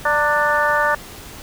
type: harmonic tone with a mistuned harmonic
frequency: 295 Hz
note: D4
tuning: 8 cents sharp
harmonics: 2 / 3 / 4 / 5 / 6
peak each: -21 / -21 / -21 / -21 / -21 dBFS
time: 0.05-0.95 s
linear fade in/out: 5 ms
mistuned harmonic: 3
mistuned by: +40 cents
effects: pink hiss -37 dBFS RMS until 1.42 s